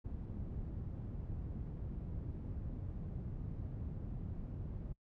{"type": "low-pass noise", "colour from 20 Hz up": "white", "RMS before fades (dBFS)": -43, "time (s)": [0.04, 4.93], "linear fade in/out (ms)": 10, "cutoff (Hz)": 120, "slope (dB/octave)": 12, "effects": ["noise-tail reverb RT60 0.1 s tail -24 dB re dry"]}